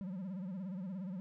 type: tone with vibrato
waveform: triangle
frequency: 187.1 Hz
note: F#3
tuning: 20 cents sharp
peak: -37 dBFS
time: 0.01-1.2 s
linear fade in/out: 0 ms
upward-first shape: sine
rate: 17 Hz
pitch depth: 130 cents each way
effects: none